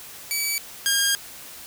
10% pulse tone pair in turn, 2287 / 1617.2 Hz, D7 / G#6, -47 / -46 cents, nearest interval tritone, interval 599 cents, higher first, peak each -14 / -10 dBFS, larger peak second, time 0.31-0.58 / 0.86-1.15 s, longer second, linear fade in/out 0 ms, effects white hiss -41 dBFS RMS until 1.66 s

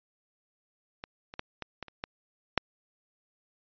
clicks, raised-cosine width 0.3 ms, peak -22 / -27 / -18 / -20 / -21 / -30 / -17 / -6 dBFS, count 8, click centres 1.039 / 1.339 / 1.394 / 1.623 / 1.827 / 1.883 / 2.039 / 2.577 s, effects resampled to 11025 Hz

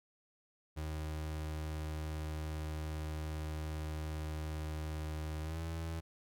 35% pulse tone with pitch glide, 77.5 to 81.82 Hz, D#2 to E2, -6 to -12 cents, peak -36 dBFS, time 0.76-6.01 s, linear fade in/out 20 ms, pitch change +94 cents, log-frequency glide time 5.42-5.59 s, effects none

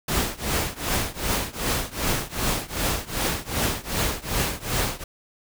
pink noise with tremolo, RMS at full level -22 dBFS, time 0.08-5.04 s, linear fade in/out 5 ms, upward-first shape triangle, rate 2.6 Hz, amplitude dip 95%, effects none

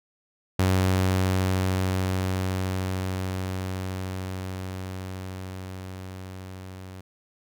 sawtooth tone with level ramp, 93.6 Hz, F#2, 20 cents sharp, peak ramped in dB -15 to -35 dBFS, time 0.59-7.01 s, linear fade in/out 5 ms, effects none

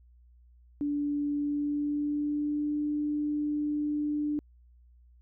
sine tone with pitch glide, 290.2 to 296.5 Hz, D4 to D4, -21 to +17 cents, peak -27 dBFS, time 0.81-4.39 s, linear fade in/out 0 ms, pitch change +38 cents, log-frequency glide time 1.37-2.78 s, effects added 60 Hz sine -55 dBFS peak until 5.21 s

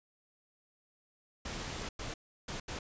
pink noise bursts at uneven times, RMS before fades -40 dBFS, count 4, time 1.45-1.89 / 1.99-2.14 / 2.48-2.6 / 2.68-2.79 s, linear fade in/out 5 ms, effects resampled to 16000 Hz

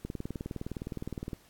click train, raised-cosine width 3 ms, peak -23 dBFS, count 26, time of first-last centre 0.05-1.332 s, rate 19.5 Hz, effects pink hiss -61 dBFS RMS until 1.49 s + AAC 64 kbps

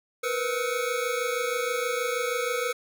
square tone cluster, 475.7 / 502 / 1294 / 2225 Hz, A#4 / B4 / E6 / C#7, +35 / +28 / -32 / +6 cents, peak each -31 / -31 / -34 / -35 dBFS, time 0.23-2.73 s, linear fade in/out 10 ms, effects none

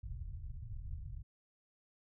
pink low-pass noise, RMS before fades -44 dBFS, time 0.03-1.23 s, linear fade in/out 10 ms, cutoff 130 Hz, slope 48 dB/octave, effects none

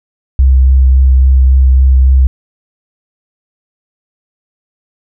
sine tone with vibrato, 65.41 Hz, C2, in tune, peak -3 dBFS, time 0.39-2.27 s, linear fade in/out 0 ms, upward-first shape sine, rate 3.6 Hz, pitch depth 15 cents each way, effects none

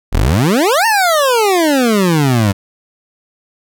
25% pulse exponential two-way sweep, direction up then down, 34.65 to 931 to 95 Hz, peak -6 dBFS, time 0.12-2.53 s, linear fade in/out 20 ms, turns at 0.86 s, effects none

